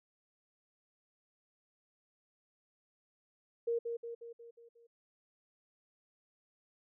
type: tone with echo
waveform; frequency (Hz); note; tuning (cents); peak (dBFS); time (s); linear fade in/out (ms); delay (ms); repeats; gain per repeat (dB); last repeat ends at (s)
sine; 467.2; A#4; +4; -30; 3.67-3.79; 10; 180; 6; -5; 4.87
effects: none